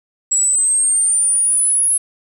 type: exponential sweep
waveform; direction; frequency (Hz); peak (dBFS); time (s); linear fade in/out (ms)
sine; up; 7700 to 10690; -12; 0.31-1.98; 10
effects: 7-bit